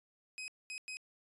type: tone bursts at uneven times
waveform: sawtooth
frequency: 2525 Hz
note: D#7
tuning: 25 cents sharp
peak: -38 dBFS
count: 3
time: 0.38-0.48 / 0.7-0.78 / 0.88-0.97 s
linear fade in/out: 0 ms
effects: resampled to 24000 Hz